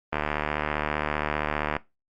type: click train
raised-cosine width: 0.5 ms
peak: -10 dBFS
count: 124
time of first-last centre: 0.13-1.766 s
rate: 75.2 Hz
effects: noise-tail reverb RT60 0.2 s tail -19 dB re dry + Opus 32 kbps